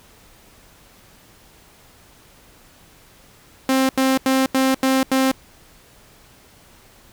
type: tone bursts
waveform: sawtooth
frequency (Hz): 264.3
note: C4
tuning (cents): +18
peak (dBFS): -11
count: 6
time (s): 3.69-5.315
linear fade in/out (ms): 2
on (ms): 200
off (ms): 85
effects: pink hiss -50 dBFS RMS until 7.12 s